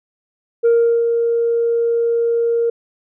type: tone with ADSR envelope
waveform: sine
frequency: 466.2 Hz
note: A#4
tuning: in tune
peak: -7 dBFS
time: 0.63-2.7 s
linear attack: 26 ms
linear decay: 380 ms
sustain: -6 dB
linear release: 5 ms
effects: tanh soft clip ceiling -8 dBFS